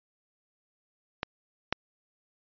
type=clicks; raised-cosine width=0.3 ms; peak=-13 / -9 dBFS; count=2; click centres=1.231 / 1.726 s; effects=resampled to 11025 Hz